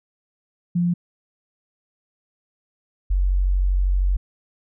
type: tone pair in turn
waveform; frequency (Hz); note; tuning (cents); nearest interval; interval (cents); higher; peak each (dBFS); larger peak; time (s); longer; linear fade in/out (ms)
sine; 174.3 / 46.43; F3 / F#1; -3 / +7; octave + major seventh; 2290; first; -17 / -16; second; 0.75-0.94 / 3.1-4.17; second; 10
effects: none